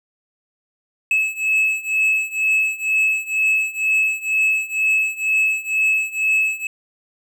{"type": "beating tone pair", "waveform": "triangle", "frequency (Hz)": [2591, 2593.1], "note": ["E7", "E7"], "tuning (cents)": [-30, -29], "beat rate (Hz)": 2.1, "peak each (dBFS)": [-19, -17], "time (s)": [1.11, 6.67], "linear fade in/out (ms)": 2, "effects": []}